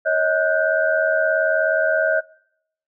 sine tone cluster, 555 / 634 / 1458 / 1555 Hz, C#5 / D#5 / F#6 / G6, +2 / +32 / -26 / -14 cents, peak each -24 / -19 / -24 / -23 dBFS, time 0.05-2.21 s, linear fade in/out 20 ms, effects noise-tail reverb RT60 0.7 s tail -22 dB re dry

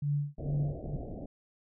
sine tone with tremolo, 144.8 Hz, D3, 24 cents flat, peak -26 dBFS, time 0.02-0.96 s, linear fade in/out 5 ms, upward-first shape sine, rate 2.2 Hz, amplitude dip 100%
pink low-pass noise, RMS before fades -40 dBFS, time 0.38-1.26 s, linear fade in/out 5 ms, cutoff 720 Hz, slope 96 dB/octave
effects none

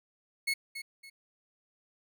30% pulse tone with echo, 2187 Hz, C#7, 24 cents flat, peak -25 dBFS, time 0.47-0.54 s, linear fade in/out 10 ms, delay 280 ms, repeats 2, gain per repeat -10 dB, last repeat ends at 1.1 s, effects none

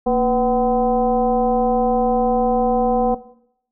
sine tone with frequency modulation, 493.9 Hz, B4, in tune, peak -14 dBFS, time 0.06-3.15 s, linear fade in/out 10 ms, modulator 262 Hz, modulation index 1.2, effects noise-tail reverb RT60 0.7 s tail -17 dB re dry

